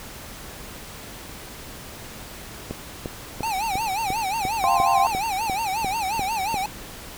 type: click train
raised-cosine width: 2 ms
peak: -15 dBFS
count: 12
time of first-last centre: 2.71-6.543 s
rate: 2.87 Hz
type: tone with vibrato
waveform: square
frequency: 830 Hz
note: G#5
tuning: 1 cent flat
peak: -24 dBFS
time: 3.43-6.66 s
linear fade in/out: 2 ms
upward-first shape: sine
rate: 5.6 Hz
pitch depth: 180 cents each way
type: chord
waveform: sine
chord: F suspended second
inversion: none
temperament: equal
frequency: 698.5 / 784 / 1046.5 Hz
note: F5 / G5 / C6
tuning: 0 / 0 / 0 cents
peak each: -23 / -20 / -22 dBFS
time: 4.64-5.07 s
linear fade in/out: 0 ms
effects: pink hiss -39 dBFS RMS until 7.17 s